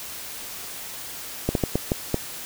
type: slowing click train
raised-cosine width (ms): 2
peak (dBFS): -7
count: 6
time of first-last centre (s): 1.49-2.143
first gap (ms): 62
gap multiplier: 1.38
effects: white hiss -36 dBFS RMS until 2.45 s